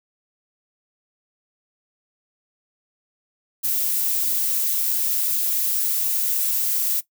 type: noise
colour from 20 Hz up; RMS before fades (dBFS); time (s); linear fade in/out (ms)
violet; -22; 3.63-7.01; 20
effects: noise-tail reverb RT60 0.1 s tail -17 dB re dry